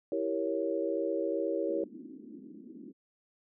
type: chord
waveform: sine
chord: E diminished seventh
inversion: none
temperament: equal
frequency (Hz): 329.6 / 392 / 466.2 / 554.4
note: E4 / G4 / Bb4 / Db5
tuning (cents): 0 / 0 / 0 / 0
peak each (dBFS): -34 / -35 / -35 / -34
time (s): 0.12-1.84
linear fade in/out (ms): 2
type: band-pass noise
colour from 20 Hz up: white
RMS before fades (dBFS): -48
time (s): 1.68-2.93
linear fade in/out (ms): 20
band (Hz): 210 to 330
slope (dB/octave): 48
effects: none